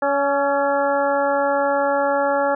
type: harmonic tone with a mistuned harmonic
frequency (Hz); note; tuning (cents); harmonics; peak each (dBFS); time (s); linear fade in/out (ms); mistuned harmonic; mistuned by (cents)
281.5; C#4; +27; 1 / 2 / 3 / 4 / 5 / 6; -28 / -19 / -22 / -29 / -26 / -29; 0.02-2.55; 5; 5; -43
effects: none